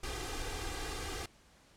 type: noise with comb filter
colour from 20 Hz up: pink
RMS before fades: -39 dBFS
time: 0.03-1.26 s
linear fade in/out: 5 ms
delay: 2.5 ms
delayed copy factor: +0.85
effects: pink hiss -63 dBFS RMS until 1.76 s + low-pass 9000 Hz 12 dB/octave